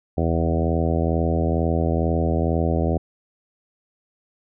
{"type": "harmonic tone with a mistuned harmonic", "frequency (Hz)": 82.2, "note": "E2", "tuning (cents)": -4, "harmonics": [1, 2, 3, 4, 5, 6, 7, 8, 9], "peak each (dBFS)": [-22, -25, -27, -28, -29, -30, -30, -31, -32], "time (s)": [0.17, 2.98], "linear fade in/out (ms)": 10, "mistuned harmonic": 1, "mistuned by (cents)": -26, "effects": []}